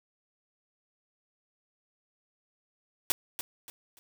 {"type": "noise with echo", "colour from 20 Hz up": "white", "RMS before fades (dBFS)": -26, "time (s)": [3.1, 3.12], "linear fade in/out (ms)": 0, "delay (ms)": 290, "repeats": 3, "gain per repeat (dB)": -10, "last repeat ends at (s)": 3.99, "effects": []}